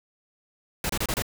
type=noise bursts; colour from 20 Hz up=pink; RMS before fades=-27 dBFS; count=5; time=0.84-1.222 s; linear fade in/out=2 ms; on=54 ms; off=28 ms; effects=none